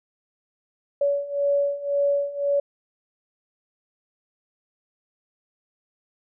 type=beating tone pair; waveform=sine; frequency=566 / 567.9 Hz; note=C#5 / C#5; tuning=+36 / +42 cents; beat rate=1.9 Hz; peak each=-25 / -22 dBFS; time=1.01-2.6 s; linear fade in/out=5 ms; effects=none